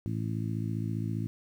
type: harmonic tone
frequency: 55 Hz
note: A1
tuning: in tune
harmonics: 2 / 3 / 4 / 5 / 6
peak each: -32 / -36 / -38 / -40 / -42 dBFS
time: 0.06-1.27 s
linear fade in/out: 0 ms
effects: 10-bit